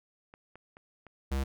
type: clicks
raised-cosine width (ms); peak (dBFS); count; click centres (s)
0.5; -35; 4; 0.339 / 0.556 / 0.769 / 1.067
type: tone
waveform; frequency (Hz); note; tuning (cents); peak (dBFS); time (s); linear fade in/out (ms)
square; 67.6; C#2; -43; -29; 1.31-1.44; 10
effects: none